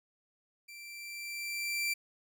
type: tone with level ramp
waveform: sawtooth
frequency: 2349 Hz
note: D7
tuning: in tune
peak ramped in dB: -44 to -26 dBFS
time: 0.68-1.94 s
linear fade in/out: 10 ms
effects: none